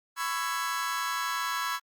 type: chord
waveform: 40% pulse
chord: C# minor seventh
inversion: third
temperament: just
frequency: 997.9 / 1108.7 / 1330.5 / 1663.1 Hz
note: B5 / C#6 / E6 / G#6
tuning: +18 / 0 / +16 / +2 cents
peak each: -34 dBFS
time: 0.16-1.8 s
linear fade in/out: 50 ms
effects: Opus 48 kbps